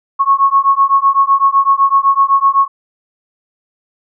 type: beating tone pair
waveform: sine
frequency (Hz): 1095 / 1102.9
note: C#6 / C#6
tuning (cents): -22 / -9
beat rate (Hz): 7.9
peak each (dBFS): -11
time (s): 0.19-2.68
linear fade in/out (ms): 20
effects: none